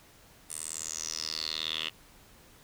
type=tone with band-pass filter sweep; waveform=10% pulse; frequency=79 Hz; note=D#2; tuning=27 cents sharp; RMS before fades=-36 dBFS; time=0.49-1.9 s; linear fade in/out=20 ms; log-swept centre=9500 to 3000 Hz; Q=6.8; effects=pink hiss -57 dBFS RMS until 2.63 s

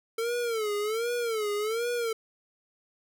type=tone with vibrato; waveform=square; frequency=446 Hz; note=A4; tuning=23 cents sharp; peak=-28 dBFS; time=0.18-2.13 s; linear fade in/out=5 ms; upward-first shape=sine; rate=1.3 Hz; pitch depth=140 cents each way; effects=none

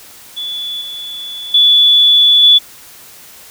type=tone with level steps; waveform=sine; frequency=3443 Hz; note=A7; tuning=38 cents flat; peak=-19 / -23 / -5 / -3 dBFS; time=0.36-2.59 s; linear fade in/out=20 ms; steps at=0.81 / 1.54 / 2.43 s; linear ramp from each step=5 ms; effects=white hiss -38 dBFS RMS until 3.5 s

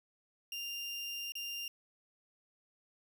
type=tone with dropouts; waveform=30% pulse; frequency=2794 Hz; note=F7; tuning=in tune; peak=-36 dBFS; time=0.52-1.68 s; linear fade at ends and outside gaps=2 ms; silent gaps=1.321-1.353 s; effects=none

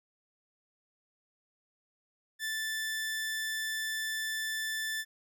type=tone; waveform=sawtooth; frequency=1760 Hz; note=A6; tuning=in tune; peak=-29 dBFS; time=2.39-5.05 s; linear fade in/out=50 ms; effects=none

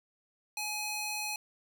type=tone with high-pass filter; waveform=square; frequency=841 Hz; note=G#5; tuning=22 cents sharp; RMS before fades=-36 dBFS; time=0.57-1.36 s; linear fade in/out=2 ms; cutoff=1900 Hz; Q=0.68; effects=none

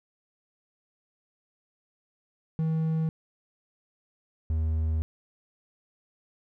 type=tone pair in turn; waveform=triangle; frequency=160 / 79.45 Hz; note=D#3 / D#2; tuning=+49 / +37 cents; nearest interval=octave; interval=1212 cents; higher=first; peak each=-22 / -22 dBFS; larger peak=neither; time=2.59-3.09 / 4.5-5.02 s; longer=second; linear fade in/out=0 ms; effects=none

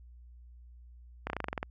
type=slowing click train; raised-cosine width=0.5 ms; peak=-18 dBFS; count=10; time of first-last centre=1.27-1.629 s; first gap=30 ms; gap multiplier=1.07; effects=added 60 Hz sine -50 dBFS peak until 1.7 s

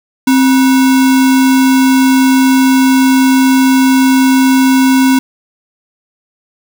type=tone with sample-and-hold; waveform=sine; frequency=263 Hz; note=C4; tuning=9 cents sharp; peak=-5 dBFS; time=0.27-5.19 s; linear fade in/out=5 ms; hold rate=1225 Hz; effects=none

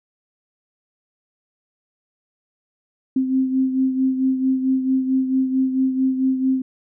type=beating tone pair; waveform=sine; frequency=261.6 / 266.1 Hz; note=C4 / C4; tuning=0 / +29 cents; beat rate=4.5 Hz; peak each=-17 / -25 dBFS; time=3.16-6.62 s; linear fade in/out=5 ms; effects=none

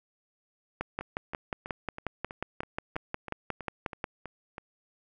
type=two click trains; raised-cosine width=0.5 ms; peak=-24 / -16 dBFS; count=12 / 19; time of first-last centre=1.01-4.581 / 0.81-4.042 s; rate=3.08 / 5.57 Hz; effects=none

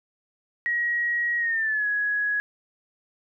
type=tone with pitch glide; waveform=sine; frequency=1900 to 1673.3 Hz; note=A#6 to G#6; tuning=+33 to +13 cents; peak=-22 dBFS; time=0.66-2.4 s; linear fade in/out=0 ms; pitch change=-220 cents; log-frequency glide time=1.38-1.87 s; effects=none

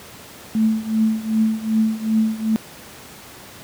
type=tone with tremolo; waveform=sine; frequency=220 Hz; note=A3; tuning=in tune; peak=-12 dBFS; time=0.55-2.56 s; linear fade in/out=0 ms; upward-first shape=triangle; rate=2.6 Hz; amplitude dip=90%; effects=pink hiss -40 dBFS RMS until 3.63 s + high-pass 100 Hz 12 dB/octave

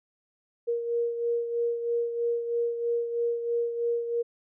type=beating tone pair; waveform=sine; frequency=470 / 473.1 Hz; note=A#4 / A#4; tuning=+14 / +26 cents; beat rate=3.1 Hz; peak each=-26 / -34 dBFS; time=0.67-4.23 s; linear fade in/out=20 ms; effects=none

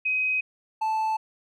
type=tone pair in turn; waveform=sine / triangle; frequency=2522 / 876.8 Hz; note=D#7 / A5; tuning=+23 / -6 cents; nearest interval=octave + tritone; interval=1829 cents; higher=first; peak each=-22 / -21 dBFS; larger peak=second; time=0.05-0.41 / 0.81-1.17 s; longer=neither; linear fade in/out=10 ms; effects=none

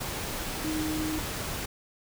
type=tone in noise; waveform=sine; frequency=311.1 Hz; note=D#4; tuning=in tune; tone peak=-29 dBFS; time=0.64-1.19 s; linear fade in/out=10 ms; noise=pink; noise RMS=-34 dBFS; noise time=0-1.66 s; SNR=+2 dB; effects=none

